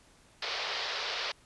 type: band-pass noise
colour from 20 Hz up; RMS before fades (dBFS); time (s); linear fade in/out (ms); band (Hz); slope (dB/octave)
white; -35; 0.42-1.32; 5; 410 to 5000; 48
effects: pink hiss -61 dBFS RMS until 1.45 s + resampled to 24000 Hz